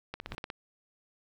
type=click train; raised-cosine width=0.3 ms; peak=-21 dBFS; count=7; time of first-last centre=0.14-0.501 s; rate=16.6 Hz
type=noise with exponential growth; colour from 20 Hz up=brown; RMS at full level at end=-36 dBFS; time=0.21-0.35 s; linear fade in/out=2 ms; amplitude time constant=29 ms
effects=none